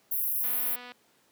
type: high-pass noise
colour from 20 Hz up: pink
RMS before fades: -29 dBFS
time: 0.11-0.76 s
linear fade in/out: 10 ms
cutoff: 11000 Hz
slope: 96 dB/octave
type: click train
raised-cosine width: 0.3 ms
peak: -29 dBFS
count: 119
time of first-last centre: 0.44-0.92 s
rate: 246 Hz
effects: pink hiss -65 dBFS RMS until 1.31 s + high-pass 200 Hz 12 dB/octave